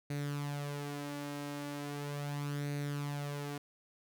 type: tone with flanger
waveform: sawtooth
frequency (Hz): 144.3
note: D3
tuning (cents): -30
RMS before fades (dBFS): -39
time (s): 0.1-3.58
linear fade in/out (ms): 5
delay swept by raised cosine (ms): 0.47 to 3.77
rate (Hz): 0.38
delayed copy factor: +0.55
effects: none